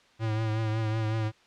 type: tone with vibrato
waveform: square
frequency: 110 Hz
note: A2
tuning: in tune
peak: -27 dBFS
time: 0.19-1.32 s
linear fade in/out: 50 ms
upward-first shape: triangle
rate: 5.4 Hz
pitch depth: 45 cents each way
effects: white hiss -60 dBFS RMS until 1.46 s + low-pass 4000 Hz 12 dB/octave